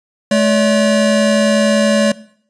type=tone pair together; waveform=square; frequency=214.1 / 571.6 Hz; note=A3 / D5; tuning=-47 / -47 cents; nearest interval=octave + perfect fourth; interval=1700 cents; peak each=-13 / -14 dBFS; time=0.31-2.12 s; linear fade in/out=5 ms; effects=noise-tail reverb RT60 0.6 s tail -20 dB re dry + resampled to 22050 Hz